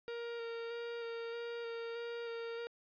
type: tone with vibrato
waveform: 45% pulse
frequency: 466.2 Hz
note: A#4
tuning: in tune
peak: -40 dBFS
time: 0.08-2.67 s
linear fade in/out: 0 ms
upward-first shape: square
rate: 1.6 Hz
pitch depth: 13 cents each way
effects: resampled to 11025 Hz